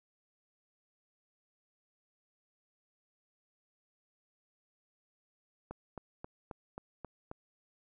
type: click train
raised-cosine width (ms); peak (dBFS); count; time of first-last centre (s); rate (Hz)
1; -28; 7; 5.71-7.314; 3.74
effects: none